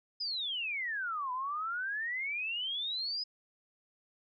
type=exponential two-way sweep; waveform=sine; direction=down then up; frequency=5080 to 987.8 to 5080 Hz; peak=-33 dBFS; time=0.2-3.24 s; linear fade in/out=10 ms; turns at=1.32 s; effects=none